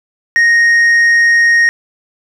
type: tone with tanh clipping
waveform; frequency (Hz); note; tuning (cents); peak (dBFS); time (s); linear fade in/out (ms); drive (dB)
triangle; 1864.7; A#6; 0; -7; 0.36-1.69; 0; 8
effects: none